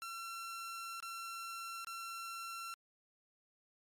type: tone with dropouts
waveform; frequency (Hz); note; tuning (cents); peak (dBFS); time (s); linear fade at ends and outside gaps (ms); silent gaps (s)
sawtooth; 1356; E6; +49; -39; 0.02-2.74; 0; 1.002-1.026 / 1.846-1.87
effects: MP3 64 kbps